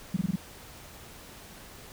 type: tone bursts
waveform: sine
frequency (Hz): 185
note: F#3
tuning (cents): 0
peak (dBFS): -23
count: 5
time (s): 0.14-0.358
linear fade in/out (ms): 5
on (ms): 26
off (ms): 22
effects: pink hiss -48 dBFS RMS until 1.92 s